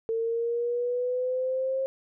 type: linear sweep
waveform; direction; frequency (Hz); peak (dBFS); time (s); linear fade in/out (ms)
sine; up; 450 to 535; -25; 0.09-1.86; 0
effects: none